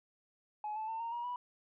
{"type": "tone with pitch steps", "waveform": "sine", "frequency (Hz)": [846, 871.3, 897.3, 924.2, 951.8, 980.3], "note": ["G#5", "A5", "A5", "A#5", "A#5", "B5"], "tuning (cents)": [32, -17, 34, -15, 36, -13], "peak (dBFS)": -35, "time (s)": [0.64, 1.36], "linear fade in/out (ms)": 2, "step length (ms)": 120, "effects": ["tanh soft clip ceiling -33 dBFS"]}